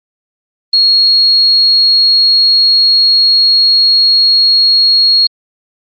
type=tone; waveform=sine; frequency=4300 Hz; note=C8; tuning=47 cents sharp; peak=-5 dBFS; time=0.73-5.27 s; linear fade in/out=5 ms; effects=Opus 32 kbps